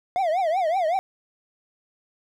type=tone with vibrato; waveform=triangle; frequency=695 Hz; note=F5; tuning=9 cents flat; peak=-18 dBFS; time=0.16-0.99 s; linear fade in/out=0 ms; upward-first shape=triangle; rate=5.3 Hz; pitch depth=240 cents each way; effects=none